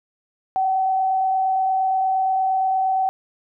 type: tone with frequency modulation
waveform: sine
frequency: 761 Hz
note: F#5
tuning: 48 cents sharp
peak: -17 dBFS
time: 0.56-3.09 s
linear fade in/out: 0 ms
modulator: 28.6 Hz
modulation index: 0.36
effects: none